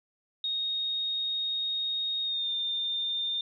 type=tone with pitch glide; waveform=sine; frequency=3729 to 3612 Hz; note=A#7 to A7; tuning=0 to +45 cents; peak=-28 dBFS; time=0.44-3.41 s; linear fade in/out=2 ms; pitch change=-55 cents; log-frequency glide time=2.23-2.51 s; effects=none